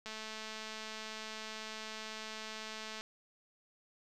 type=click train; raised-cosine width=0.2 ms; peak=-27 dBFS; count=644; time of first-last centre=0.06-3.01 s; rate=218 Hz; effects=none